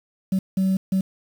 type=tone bursts at uneven times; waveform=sine; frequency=190 Hz; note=F#3; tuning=46 cents sharp; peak=-15 dBFS; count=3; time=0.32-0.39 / 0.57-0.77 / 0.92-1.01 s; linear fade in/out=5 ms; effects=tanh soft clip ceiling -16 dBFS + 7-bit